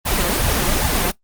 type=noise with flanger; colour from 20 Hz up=pink; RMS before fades=-18 dBFS; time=0.05-1.12 s; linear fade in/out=20 ms; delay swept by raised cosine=1.1 to 5.8 ms; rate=2.5 Hz; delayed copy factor=+0.8; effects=noise-tail reverb RT60 0.1 s tail -17 dB re dry + Opus 24 kbps